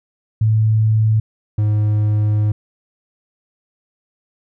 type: tone pair in turn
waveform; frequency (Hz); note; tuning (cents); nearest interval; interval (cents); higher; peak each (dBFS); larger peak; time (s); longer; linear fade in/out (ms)
sine / triangle; 109.5 / 105.72; A2 / G#2; -8 / +31; minor second; 61; first; -11; neither; 0.41-1.2 / 1.58-2.52; second; 5
effects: none